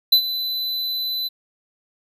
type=tone with ADSR envelope; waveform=square; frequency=4009 Hz; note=B7; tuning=25 cents sharp; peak=-9 dBFS; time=0.12-1.29 s; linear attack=7 ms; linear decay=82 ms; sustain=-14 dB; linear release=21 ms; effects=none